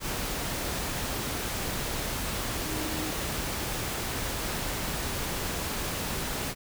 sine tone in noise, 311.1 Hz, D#4, in tune, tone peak -35 dBFS, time 2.64-3.14 s, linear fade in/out 50 ms, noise pink, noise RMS -32 dBFS, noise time 0-6.55 s, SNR -6 dB, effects none

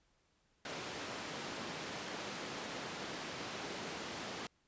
pink band-pass noise, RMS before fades -44 dBFS, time 0.65-4.47 s, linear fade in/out 2 ms, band 200 to 6000 Hz, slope 12 dB/octave, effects pink hiss -75 dBFS RMS until 4.67 s + resampled to 16000 Hz

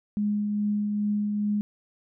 sine tone with tremolo, 207.7 Hz, G#3, in tune, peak -22 dBFS, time 0.17-1.61 s, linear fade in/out 0 ms, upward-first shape triangle, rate 2.4 Hz, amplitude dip 30%, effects none

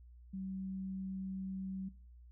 sine tone, 190.4 Hz, F#3, 50 cents sharp, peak -39 dBFS, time 0.33-1.89 s, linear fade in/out 10 ms, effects noise-tail reverb RT60 0.4 s tail -19 dB re dry + added 60 Hz sine -54 dBFS peak until 2.31 s

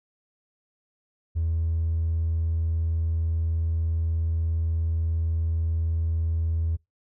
sine tone with hard clipping, 81.7 Hz, E2, 15 cents flat, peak -23 dBFS, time 1.35-6.77 s, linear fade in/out 20 ms, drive 1 dB, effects noise-tail reverb RT60 0.2 s tail -25 dB re dry

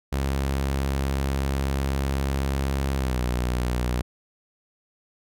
sawtooth tone with pitch glide, 68.1 to 61.38 Hz, C#2 to B1, -30 to -10 cents, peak -19 dBFS, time 0.12-4.02 s, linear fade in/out 10 ms, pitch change -180 cents, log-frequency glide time 2.94-3.21 s, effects none

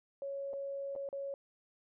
sine tone with dropouts, 554.4 Hz, C#5, in tune, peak -37 dBFS, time 0.22-1.34 s, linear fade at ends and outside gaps 1 ms, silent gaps 0.532-0.536 / 0.953-0.961 / 1.089-1.128 s, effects none

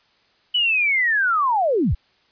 sine linear sweep, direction down, 3000 to 33.34 Hz, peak -16 dBFS, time 0.54-1.95 s, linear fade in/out 10 ms, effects white hiss -60 dBFS RMS until 2.31 s + resampled to 11025 Hz

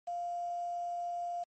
sine tone with quantisation, 698.5 Hz, F5, in tune, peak -34 dBFS, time 0.07-1.44 s, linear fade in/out 10 ms, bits 9, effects MP3 32 kbps

